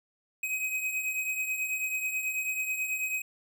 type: beating tone pair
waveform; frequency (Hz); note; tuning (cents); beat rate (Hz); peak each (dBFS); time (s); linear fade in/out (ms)
square; 2519 / 2528.2; D#7 / D#7; +21 / +27; 9.2; -38 / -31; 0.43-3.22; 5
effects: none